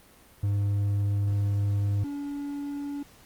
triangle tone pair in turn, 101.2 / 285.5 Hz, G#2 / D4, -44 / -49 cents, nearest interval octave + tritone, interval 1795 cents, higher second, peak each -21 / -29 dBFS, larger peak first, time 0.43-2.04 / 2.04-3.03 s, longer first, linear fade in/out 5 ms, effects pink hiss -55 dBFS RMS until 3.25 s + Opus 32 kbps

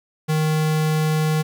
square tone, 155.56 Hz, D#3, in tune, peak -18 dBFS, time 0.28-1.43 s, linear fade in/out 20 ms, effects 10-bit

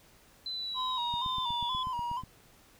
sine exponential sweep, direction down, 4054 to 3378 Hz, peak -34 dBFS, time 0.46-1.83 s, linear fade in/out 2 ms
triangle tone with vibrato, 987.8 Hz, B5, in tune, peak -30 dBFS, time 0.74-2.23 s, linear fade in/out 50 ms, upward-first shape square, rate 2.1 Hz, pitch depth 60 cents each way
click train, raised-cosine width 5 ms, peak -31 dBFS, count 10, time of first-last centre 1.14-2.236 s, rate 8.21 Hz
effects pink hiss -60 dBFS RMS until 2.79 s

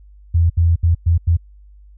sine tone bursts at uneven times, 84.2 Hz, E2, 37 cents sharp, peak -10 dBFS, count 5, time 0.34-0.5 / 0.57-0.76 / 0.83-0.95 / 1.06-1.18 / 1.27-1.37 s, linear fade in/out 10 ms, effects added 50 Hz sine -41 dBFS peak until 1.97 s

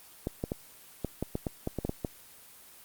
clicks, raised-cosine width 2 ms, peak -17 dBFS, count 12, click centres 0.271 / 0.439 / 0.519 / 1.047 / 1.226 / 1.354 / 1.468 / 1.674 / 1.787 / 1.85 / 1.894 / 2.048 s, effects white hiss -53 dBFS RMS until 2.84 s + Opus 24 kbps

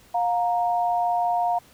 sine tone pair together, 708 / 932.9 Hz, F5 / A#5, +23 / +1 cents, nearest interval perfect fourth, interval 478 cents, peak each -21 / -26 dBFS, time 0.14-1.59 s, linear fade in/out 10 ms, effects pink hiss -54 dBFS RMS until 1.73 s

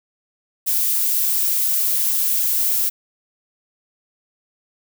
violet noise, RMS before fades -19 dBFS, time 0.66-2.9 s, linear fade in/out 20 ms, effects none

